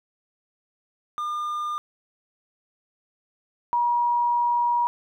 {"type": "tone pair in turn", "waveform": ["triangle", "sine"], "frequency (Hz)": [1206, 957.2], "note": ["D6", "A#5"], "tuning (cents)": [46, 46], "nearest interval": "major third", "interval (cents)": 400, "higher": "first", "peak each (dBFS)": [-24, -19], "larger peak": "second", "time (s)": [[1.18, 1.78], [3.73, 4.87]], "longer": "second", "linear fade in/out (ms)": 0, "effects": []}